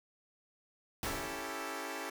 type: noise with exponential decay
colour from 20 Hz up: pink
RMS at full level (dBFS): -36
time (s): 1.03-1.77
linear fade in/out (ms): 1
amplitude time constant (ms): 160
type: chord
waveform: 10% pulse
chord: A dominant seventh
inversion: first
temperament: equal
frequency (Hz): 277.2 / 329.6 / 392 / 440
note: C#4 / E4 / G4 / A4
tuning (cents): 0 / 0 / 0 / 0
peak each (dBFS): -36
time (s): 1.05-2.1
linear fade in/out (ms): 5
effects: none